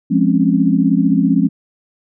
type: chord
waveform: sine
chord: Db major seventh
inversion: first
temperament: equal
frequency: 174.61 / 207.7 / 261.6 / 277.2 Hz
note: F3 / Ab3 / C4 / Db4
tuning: 0 / 0 / 0 / 0 cents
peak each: -16 dBFS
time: 0.1-1.49 s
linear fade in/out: 20 ms
effects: none